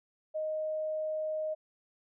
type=tone; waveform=sine; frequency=622.3 Hz; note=D#5; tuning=in tune; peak=-31 dBFS; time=0.34-1.55 s; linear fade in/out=20 ms; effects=none